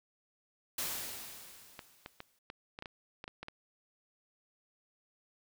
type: noise with exponential decay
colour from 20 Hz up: white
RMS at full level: -35 dBFS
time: 0.78-2.39 s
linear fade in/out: 5 ms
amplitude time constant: 350 ms
type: clicks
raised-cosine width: 0.3 ms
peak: -27 dBFS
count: 11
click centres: 1.792 / 2.061 / 2.204 / 2.501 / 2.789 / 2.824 / 2.858 / 3.241 / 3.279 / 3.43 / 3.484 s
effects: none